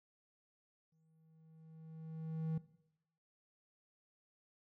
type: tone with exponential growth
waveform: triangle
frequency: 160 Hz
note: D#3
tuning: 49 cents sharp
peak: -32 dBFS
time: 0.92-2.58 s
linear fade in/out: 5 ms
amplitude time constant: 360 ms
effects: noise-tail reverb RT60 0.8 s tail -17 dB re dry